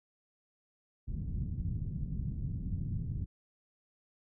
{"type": "low-pass noise", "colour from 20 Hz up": "white", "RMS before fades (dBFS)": -36, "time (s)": [1.07, 3.26], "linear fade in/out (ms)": 20, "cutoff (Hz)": 160, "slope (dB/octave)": 24, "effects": []}